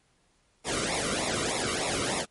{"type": "noise with flanger", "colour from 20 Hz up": "pink", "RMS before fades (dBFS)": -29, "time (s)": [0.64, 2.26], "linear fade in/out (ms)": 50, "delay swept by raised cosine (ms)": [0.64, 1.2], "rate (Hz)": 3.3, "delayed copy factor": -1, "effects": ["pink hiss -68 dBFS RMS until 2.3 s", "MP3 48 kbps"]}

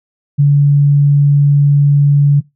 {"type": "tone", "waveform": "sine", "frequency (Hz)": 143.3, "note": "D3", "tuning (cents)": -42, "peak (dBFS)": -5, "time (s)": [0.38, 2.41], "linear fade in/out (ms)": 20, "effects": ["noise-tail reverb RT60 0.2 s tail -21 dB re dry"]}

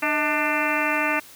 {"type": "harmonic tone with a mistuned harmonic", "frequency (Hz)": 297.9, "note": "D4", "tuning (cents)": 25, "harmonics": [1, 2, 3, 4, 5, 6, 7, 8, 9], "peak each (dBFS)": [-29, -29, -29, -29, -29, -29, -29, -29, -29], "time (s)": [0.02, 1.2], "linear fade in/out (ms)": 10, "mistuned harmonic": 2, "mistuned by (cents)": 89, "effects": ["white hiss -46 dBFS RMS until 1.35 s"]}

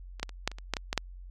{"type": "clicks", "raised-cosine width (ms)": 0.2, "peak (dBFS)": [-24, -12, -26, -9, -25, -27, -10, -14, -12, -8], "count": 10, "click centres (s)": [0.197, 0.23, 0.293, 0.476, 0.516, 0.585, 0.737, 0.768, 0.929, 0.977], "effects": ["added 45 Hz sine -42 dBFS peak until 1.3 s", "MP3 96 kbps"]}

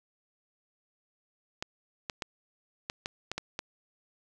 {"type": "clicks", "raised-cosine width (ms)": 0.2, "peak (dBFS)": -16, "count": 8, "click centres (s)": [1.625, 2.098, 2.222, 2.899, 3.059, 3.316, 3.38, 3.591], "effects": []}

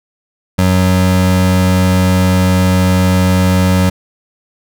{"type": "tone pair together", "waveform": "square", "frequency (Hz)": [92.39, 184.9], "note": ["F#2", "F#3"], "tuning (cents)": [-2, -1], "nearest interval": "octave", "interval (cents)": 1201, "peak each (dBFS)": -12, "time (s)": [0.58, 3.9], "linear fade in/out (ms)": 10, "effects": []}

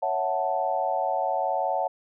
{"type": "chord", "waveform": "sine", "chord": "F# minor seventh", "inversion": "second", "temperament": "equal", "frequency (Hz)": [554.4, 659.3, 740, 880], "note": ["C#5", "E5", "F#5", "A5"], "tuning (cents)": [0, 0, 0, 0], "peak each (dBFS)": [-30, -30, -27, -29], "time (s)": [0.02, 1.88], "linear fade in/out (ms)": 10, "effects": []}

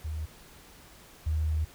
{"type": "tone pair in turn", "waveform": "sine", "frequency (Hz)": [77.78, 77.78], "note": ["D#2", "D#2"], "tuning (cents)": [0, 0], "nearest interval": "unison", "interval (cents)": 0, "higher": "neither", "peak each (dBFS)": [-31, -25], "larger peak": "second", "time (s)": [[0.04, 0.26], [1.26, 1.65]], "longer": "second", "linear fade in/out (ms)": 10, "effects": ["pink hiss -53 dBFS RMS until 1.74 s"]}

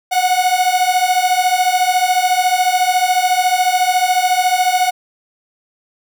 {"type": "beating tone pair", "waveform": "45% pulse", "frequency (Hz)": [726, 740], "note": ["F#5", "F#5"], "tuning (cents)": [-33, 0], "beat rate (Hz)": 14, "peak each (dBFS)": [-16, -15], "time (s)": [0.11, 4.91], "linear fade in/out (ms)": 20, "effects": []}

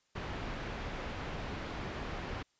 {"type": "low-pass noise", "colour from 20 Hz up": "pink", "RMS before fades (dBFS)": -40, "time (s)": [0.15, 2.43], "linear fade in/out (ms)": 10, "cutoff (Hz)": 2700, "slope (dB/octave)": 12, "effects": ["white hiss -74 dBFS RMS until 2.59 s", "resampled to 16000 Hz"]}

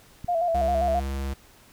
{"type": "click", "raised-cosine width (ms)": 5, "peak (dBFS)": -23, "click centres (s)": 0.245}
{"type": "tone with vibrato", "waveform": "sine", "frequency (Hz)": 683, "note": "F5", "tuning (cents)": -39, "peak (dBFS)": -21, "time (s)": [0.28, 1], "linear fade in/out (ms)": 10, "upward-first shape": "square", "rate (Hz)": 7.5, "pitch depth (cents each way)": 55}
{"type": "tone with pitch glide", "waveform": "square", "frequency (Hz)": [67.5, 68.05], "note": ["C#2", "C#2"], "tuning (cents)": [-45, -31], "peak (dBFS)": -28, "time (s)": [0.54, 1.34], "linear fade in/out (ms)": 10, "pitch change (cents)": 14, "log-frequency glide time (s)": [0.67, 0.73]}
{"effects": ["pink hiss -54 dBFS RMS until 1.72 s"]}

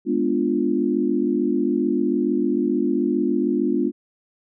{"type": "chord", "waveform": "sine", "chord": "G# diminished seventh", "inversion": "none", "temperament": "equal", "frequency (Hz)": [207.7, 246.9, 293.7, 349.2], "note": ["G#3", "B3", "D4", "F4"], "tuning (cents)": [0, 0, 0, 0], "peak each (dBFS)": [-26, -23, -23, -23], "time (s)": [0.05, 3.92], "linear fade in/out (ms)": 50, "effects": []}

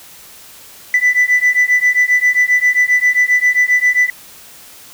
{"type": "beating tone pair", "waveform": "sine", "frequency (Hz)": [1984, 1991.5], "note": ["B6", "B6"], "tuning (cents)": [7, 14], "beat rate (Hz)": 7.5, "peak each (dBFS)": -11, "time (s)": [0.94, 4.1], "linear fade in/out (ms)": 2, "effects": ["tanh soft clip ceiling -6 dBFS", "white hiss -39 dBFS RMS until 4.93 s"]}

